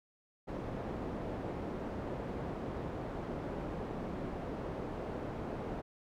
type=low-pass noise; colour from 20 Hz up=white; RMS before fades=-40 dBFS; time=0.47-5.82 s; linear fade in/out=20 ms; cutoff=520 Hz; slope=12 dB/octave; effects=none